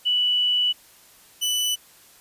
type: tone pair in turn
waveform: sine / sawtooth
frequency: 2960 / 2981 Hz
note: F#7 / F#7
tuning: 0 / +12 cents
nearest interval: unison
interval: 12 cents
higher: second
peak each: -18 dBFS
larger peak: neither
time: 0.05-0.73 / 1.41-1.76 s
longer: first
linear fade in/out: 20 ms
effects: white hiss -52 dBFS RMS until 2.2 s + resampled to 32000 Hz